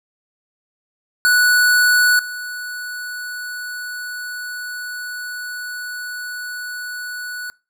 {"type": "tone with level steps", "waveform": "square", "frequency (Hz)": 1476, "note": "F#6", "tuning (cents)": -5, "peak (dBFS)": [-12, -27], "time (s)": [1.25, 7.5], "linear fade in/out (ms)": 0, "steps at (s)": 2.19, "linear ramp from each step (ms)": 2, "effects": ["noise-tail reverb RT60 0.3 s tail -22 dB re dry"]}